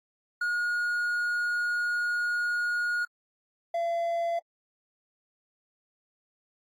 triangle tone pair in turn, 1439 / 679.1 Hz, F#6 / F5, -49 / -49 cents, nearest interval octave + minor second, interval 1300 cents, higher first, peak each -24 dBFS, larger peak neither, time 0.41-3.05 / 3.74-4.39 s, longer first, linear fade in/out 5 ms, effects AAC 48 kbps

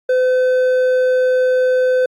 sine tone with hard clipping, 509 Hz, C5, 48 cents flat, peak -13 dBFS, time 0.09-2.06 s, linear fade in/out 5 ms, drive 5 dB, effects AAC 64 kbps

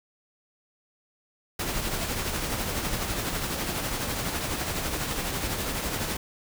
pink noise with tremolo, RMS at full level -28 dBFS, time 1.59-6.17 s, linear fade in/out 5 ms, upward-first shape triangle, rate 12 Hz, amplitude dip 45%, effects none

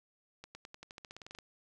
accelerating click train, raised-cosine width 0.2 ms, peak -30 dBFS, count 15, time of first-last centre 0.44-1.387 s, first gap 110 ms, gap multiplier 0.92, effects none

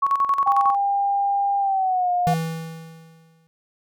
sine tone with tremolo, 1108.7 Hz, C#6, in tune, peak -15 dBFS, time 0.02-0.75 s, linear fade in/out 10 ms, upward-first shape square, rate 11 Hz, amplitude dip 65%
sine tone with pitch glide, 800 to 712.7 Hz, G5 to F5, +35 to +35 cents, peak -18 dBFS, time 0.46-2.34 s, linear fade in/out 5 ms, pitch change -200 cents, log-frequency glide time 1.59-2.11 s
square tone with exponential decay, 162.9 Hz, E3, 20 cents flat, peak -19 dBFS, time 2.27-3.47 s, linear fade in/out 0 ms, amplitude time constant 260 ms
effects none

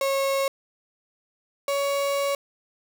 35% pulse tone pair in turn, 546 / 560.4 Hz, C#5 / C#5, -26 / +19 cents, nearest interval unison, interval 45 cents, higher second, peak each -20 / -21 dBFS, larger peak first, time 0.01-0.48 / 1.68-2.35 s, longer second, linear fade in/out 2 ms, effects none

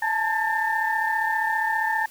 sine tone cluster, 863 / 898 / 1625 / 1798 Hz, A5 / A5 / G#6 / A6, -34 / +35 / -38 / +37 cents, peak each -26 / -27 / -33 / -24 dBFS, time 0.02-2.06 s, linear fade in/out 5 ms, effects tanh soft clip ceiling -11 dBFS + white hiss -49 dBFS RMS until 2.1 s

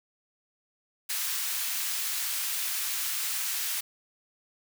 white high-pass noise, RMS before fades -31 dBFS, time 1.09-3.81 s, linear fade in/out 10 ms, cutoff 1400 Hz, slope 12 dB/octave, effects none

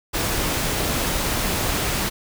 pink noise, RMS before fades -23 dBFS, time 0.13-2.1 s, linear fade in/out 20 ms, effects none

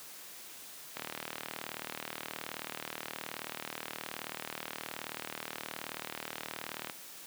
click train, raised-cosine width 0.3 ms, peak -21 dBFS, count 231, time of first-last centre 0.97-6.898 s, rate 38.8 Hz, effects white hiss -49 dBFS RMS until 7.26 s + high-pass 150 Hz 12 dB/octave

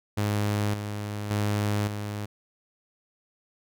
sawtooth tone with tremolo, 103.83 Hz, G#2, in tune, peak -20 dBFS, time 0.17-2.26 s, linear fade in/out 10 ms, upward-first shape square, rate 0.88 Hz, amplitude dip 55%, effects none

